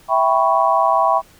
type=chord; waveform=sine; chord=C# half-diminished seventh; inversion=first; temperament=equal; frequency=659.3 / 784 / 987.8 / 1108.7 Hz; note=E5 / G5 / B5 / C#6; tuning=0 / 0 / 0 / 0 cents; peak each=-18 dBFS; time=0.08-1.22 s; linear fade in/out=50 ms; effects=pink hiss -49 dBFS RMS until 1.39 s